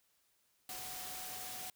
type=tone in noise; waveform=sine; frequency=741 Hz; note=F#5; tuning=2 cents sharp; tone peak=-52 dBFS; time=0.69-1.7 s; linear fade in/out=2 ms; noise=white; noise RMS=-45 dBFS; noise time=0.69-1.7 s; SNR=-10 dB; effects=white hiss -75 dBFS RMS until 1.75 s